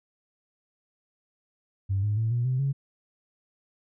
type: tone with pitch steps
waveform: sine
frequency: 97.5 / 104.5 / 112 / 120.04 / 128.65 / 137.89 Hz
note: G2 / G#2 / A2 / B2 / C3 / C#3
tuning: -9 / +11 / +31 / -49 / -29 / -9 cents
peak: -22 dBFS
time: 1.89-2.73 s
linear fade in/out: 20 ms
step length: 140 ms
effects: tanh soft clip ceiling -18 dBFS